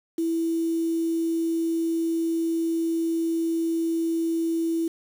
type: tone with quantisation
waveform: sine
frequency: 330 Hz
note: E4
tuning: 2 cents sharp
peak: -22 dBFS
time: 0.18-4.88 s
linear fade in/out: 5 ms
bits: 7
effects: none